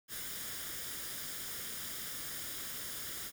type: noise with comb filter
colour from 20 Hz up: white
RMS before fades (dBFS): -42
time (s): 0.08-3.32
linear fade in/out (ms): 50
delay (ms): 0.58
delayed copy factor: +0.55
effects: none